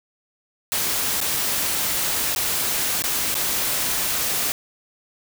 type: noise with dropouts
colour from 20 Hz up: white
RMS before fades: -23 dBFS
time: 0.72-4.52 s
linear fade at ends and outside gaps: 0 ms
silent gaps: 1.204-1.213 / 2.349-2.361 / 3.021-3.039 / 3.343-3.352 s
effects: none